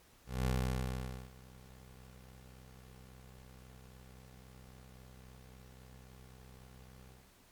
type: tone with ADSR envelope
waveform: 20% pulse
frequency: 63.7 Hz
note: C2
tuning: 46 cents flat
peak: -25 dBFS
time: 0.26-7.32 s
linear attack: 200 ms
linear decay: 840 ms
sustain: -24 dB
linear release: 230 ms
effects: pink hiss -64 dBFS RMS until 7.51 s + MP3 96 kbps